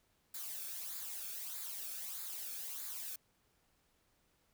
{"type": "noise with flanger", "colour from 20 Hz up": "blue", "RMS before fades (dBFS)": -44, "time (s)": [0.34, 3.16], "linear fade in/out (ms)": 5, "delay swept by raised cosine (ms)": [0.34, 1.03], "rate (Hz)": 1.6, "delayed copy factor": -0.6, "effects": ["pink hiss -75 dBFS RMS until 4.53 s"]}